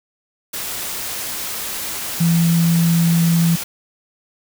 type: tone in noise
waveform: sine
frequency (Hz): 167.9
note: E3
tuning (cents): +32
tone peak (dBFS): -12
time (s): 2.2-3.56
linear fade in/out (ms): 10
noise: white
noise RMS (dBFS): -26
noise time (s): 0.53-3.64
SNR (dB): +11
effects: none